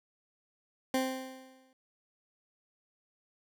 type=tone with exponential decay; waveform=20% pulse; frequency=261.3 Hz; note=C4; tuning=2 cents flat; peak=-21 dBFS; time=0.94-1.73 s; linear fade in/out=2 ms; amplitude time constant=170 ms; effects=none